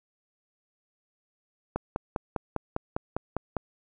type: click train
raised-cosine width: 1 ms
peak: -14 dBFS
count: 10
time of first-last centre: 1.76-3.567 s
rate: 4.98 Hz
effects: none